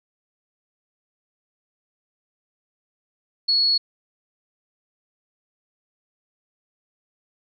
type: tone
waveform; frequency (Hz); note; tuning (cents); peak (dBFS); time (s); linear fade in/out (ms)
sine; 4363; C#8; -28; -16; 3.48-3.78; 10
effects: none